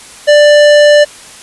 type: tone with hard clipping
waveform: sine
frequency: 590 Hz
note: D5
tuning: 8 cents sharp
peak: -4 dBFS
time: 0.27-1.05 s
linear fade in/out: 20 ms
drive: 16 dB
effects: white hiss -33 dBFS RMS until 1.42 s + resampled to 24000 Hz